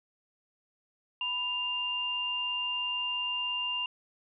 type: tone pair together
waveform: sine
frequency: 988.9 / 2797 Hz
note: B5 / F7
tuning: +2 / +2 cents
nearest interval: octave + tritone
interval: 1800 cents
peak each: -38 / -30 dBFS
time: 1.21-3.86 s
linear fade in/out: 2 ms
effects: none